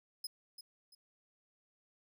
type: tone with echo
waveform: sawtooth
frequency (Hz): 5080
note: D#8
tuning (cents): +35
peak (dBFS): -36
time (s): 0.24-0.27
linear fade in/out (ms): 5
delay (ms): 340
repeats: 2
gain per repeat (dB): -10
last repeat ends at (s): 0.95
effects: none